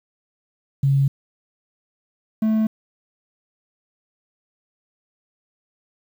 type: tone pair in turn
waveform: sine / triangle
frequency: 137.8 / 218.7 Hz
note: C#3 / A3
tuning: -10 / -10 cents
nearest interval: minor sixth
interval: 800 cents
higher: second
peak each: -14 dBFS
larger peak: neither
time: 0.83-1.08 / 2.42-2.67 s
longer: neither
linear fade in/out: 5 ms
effects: 8-bit